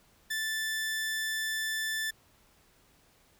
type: tone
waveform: sawtooth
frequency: 1760 Hz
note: A6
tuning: in tune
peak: -27 dBFS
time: 0.3-2.11 s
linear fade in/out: 10 ms
effects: pink hiss -64 dBFS RMS until 3.39 s